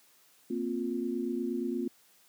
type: chord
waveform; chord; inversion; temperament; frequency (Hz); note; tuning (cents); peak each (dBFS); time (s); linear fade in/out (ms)
sine; Bb suspended second; none; equal with one note detuned; 233.1 / 261.6 / 351.9; Bb3 / C4 / F4; 0 / 0 / +13; -34; 0.5-1.88; 5
effects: white hiss -63 dBFS RMS until 2.28 s + high-pass 150 Hz 12 dB/octave